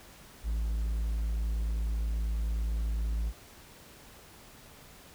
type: tone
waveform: triangle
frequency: 55 Hz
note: A1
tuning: in tune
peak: -26 dBFS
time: 0.43-3.33 s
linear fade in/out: 50 ms
effects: pink hiss -53 dBFS RMS until 5.14 s